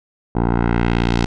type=tone with low-pass filter sweep; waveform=10% pulse; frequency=58.3 Hz; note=A#1; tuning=1 cent sharp; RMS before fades=-17 dBFS; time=0.35-1.26 s; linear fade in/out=5 ms; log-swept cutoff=850 to 5500 Hz; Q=1.2; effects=none